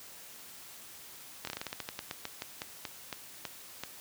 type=slowing click train; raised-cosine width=0.2 ms; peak=-19 dBFS; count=19; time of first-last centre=1.45-3.836 s; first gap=23 ms; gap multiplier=1.18; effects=white hiss -50 dBFS RMS until 4 s + high-pass 60 Hz 12 dB/octave